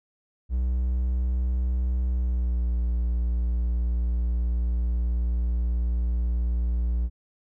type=tone with pitch glide; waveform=triangle; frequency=62.1 to 59.23 Hz; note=B1 to A#1; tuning=+10 to +28 cents; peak=-20 dBFS; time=0.49-7.1 s; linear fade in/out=50 ms; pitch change=-82 cents; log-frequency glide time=2.09-2.77 s; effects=none